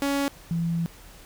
sawtooth / sine tone pair in turn, 280 / 167.97 Hz, C#4 / E3, +18 / +33 cents, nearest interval major sixth, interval 885 cents, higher first, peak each -19 / -23 dBFS, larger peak first, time 0.02-0.28 / 0.51-0.86 s, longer second, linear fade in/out 0 ms, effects added 41 Hz sine -52 dBFS peak until 1.25 s + pink hiss -49 dBFS RMS until 1.25 s

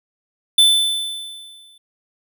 square tone with exponential decay, 3520 Hz, A7, in tune, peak -8 dBFS, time 0.58-1.78 s, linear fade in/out 5 ms, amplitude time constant 260 ms, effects none

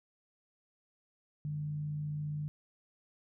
sine tone with frequency modulation, 149 Hz, D3, 25 cents sharp, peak -34 dBFS, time 1.45-2.48 s, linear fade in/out 0 ms, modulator 55 Hz, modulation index 0.21, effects none

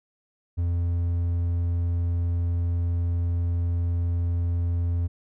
triangle tone, 86.1 Hz, F2, 24 cents flat, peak -20 dBFS, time 0.57-5.08 s, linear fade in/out 20 ms, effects none

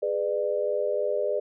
sine chord, G# diminished, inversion none, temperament just, 415.3 / 498.4 / 598 Hz, G#4 / B4 / D5, 0 / +16 / +31 cents, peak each -29 / -29 / -27 dBFS, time 0.02-1.4 s, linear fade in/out 10 ms, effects none

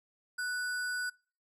sine tone with sample-and-hold, 1480 Hz, F#6, in tune, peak -32 dBFS, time 0.38-1.1 s, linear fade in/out 10 ms, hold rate 6300 Hz, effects noise-tail reverb RT60 0.4 s tail -26 dB re dry + low-pass 12000 Hz 12 dB/octave

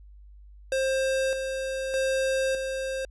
square tone with tremolo, 530 Hz, C5, 22 cents sharp, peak -24 dBFS, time 0.72-3.05 s, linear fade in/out 2 ms, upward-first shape square, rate 0.82 Hz, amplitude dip 45%, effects added 50 Hz sine -46 dBFS peak until 3.1 s + resampled to 24000 Hz

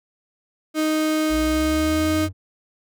35% pulse tone, 311.1 Hz, D#4, in tune, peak -17 dBFS, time 0.74-2.29 s, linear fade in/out 50 ms
triangle linear sweep, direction up, 55 to 94.4 Hz, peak -24 dBFS, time 1.29-2.33 s, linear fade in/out 50 ms
effects none

